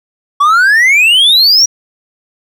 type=exponential sweep; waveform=triangle; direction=up; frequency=1119 to 5790 Hz; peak=-3 dBFS; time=0.4-1.66 s; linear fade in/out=10 ms; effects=none